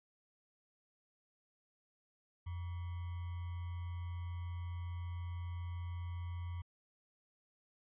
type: tone with sample-and-hold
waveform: sine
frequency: 87.31 Hz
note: F2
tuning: in tune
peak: -39 dBFS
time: 2.46-6.62 s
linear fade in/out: 10 ms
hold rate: 1050 Hz
effects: resampled to 8000 Hz

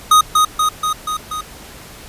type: tone with echo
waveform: square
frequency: 1247 Hz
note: D#6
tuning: 3 cents sharp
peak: -7 dBFS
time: 0.11-0.21 s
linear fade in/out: 5 ms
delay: 240 ms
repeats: 5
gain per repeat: -3 dB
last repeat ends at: 1.41 s
effects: pink hiss -37 dBFS RMS until 2.08 s + resampled to 32000 Hz

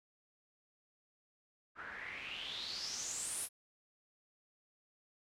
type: noise with low-pass filter sweep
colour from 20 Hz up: white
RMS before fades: -43 dBFS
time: 1.75-3.49 s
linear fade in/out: 50 ms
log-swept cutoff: 1400 to 11000 Hz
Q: 6.5
effects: none

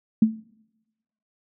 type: tone with exponential decay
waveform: sine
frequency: 220 Hz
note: A3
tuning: in tune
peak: -9 dBFS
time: 0.22-0.36 s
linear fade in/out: 5 ms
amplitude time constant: 29 ms
effects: noise-tail reverb RT60 1.0 s tail -23 dB re dry

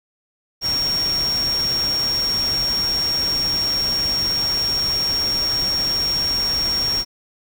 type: tone in noise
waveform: sine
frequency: 5550 Hz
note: F8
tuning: 12 cents flat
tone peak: -18 dBFS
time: 0.61-7.05 s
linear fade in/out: 50 ms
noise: pink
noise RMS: -30 dBFS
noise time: 0.61-7.05 s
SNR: +9 dB
effects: none

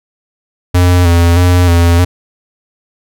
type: tone with vibrato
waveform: square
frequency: 87.31 Hz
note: F2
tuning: in tune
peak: -6 dBFS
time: 0.74-2.05 s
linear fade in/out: 10 ms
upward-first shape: square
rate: 1.6 Hz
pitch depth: 37 cents each way
effects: none

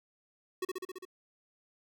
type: tone with echo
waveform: square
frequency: 371 Hz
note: F#4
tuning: 5 cents sharp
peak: -32 dBFS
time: 0.62-0.65 s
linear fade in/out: 5 ms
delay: 67 ms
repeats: 6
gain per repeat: -2 dB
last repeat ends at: 1.052 s
effects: none

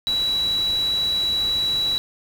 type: tone in noise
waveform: sine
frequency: 3918 Hz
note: B7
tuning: 15 cents flat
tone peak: -19 dBFS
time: 0.07-1.98 s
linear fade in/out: 0 ms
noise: pink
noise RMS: -36 dBFS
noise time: 0.07-1.98 s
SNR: +14 dB
effects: none

